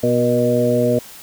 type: harmonic tone with a mistuned harmonic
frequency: 122.2 Hz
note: B2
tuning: 18 cents flat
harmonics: 1 / 2 / 3 / 4 / 5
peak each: -22 / -19 / -24 / -18 / -19 dBFS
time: 0.03-0.99 s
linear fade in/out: 5 ms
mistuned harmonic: 4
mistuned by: -27 cents
effects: white hiss -39 dBFS RMS until 1.22 s